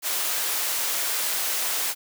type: high-pass noise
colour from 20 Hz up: white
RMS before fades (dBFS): -26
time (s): 0.02-1.95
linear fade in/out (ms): 50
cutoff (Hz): 470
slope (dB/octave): 12
effects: none